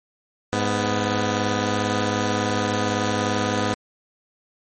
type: tone pair together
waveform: 10% pulse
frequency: 103.73 / 248 Hz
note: G#2 / B3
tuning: -2 / +7 cents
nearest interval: octave + minor third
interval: 1509 cents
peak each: -15 dBFS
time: 0.53-3.74 s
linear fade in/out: 0 ms
effects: MP3 32 kbps